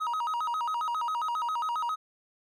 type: tone with vibrato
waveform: triangle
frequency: 1096 Hz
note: C#6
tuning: 20 cents flat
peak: -26 dBFS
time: 0-1.96 s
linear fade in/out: 20 ms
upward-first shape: square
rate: 7.4 Hz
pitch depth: 250 cents each way
effects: none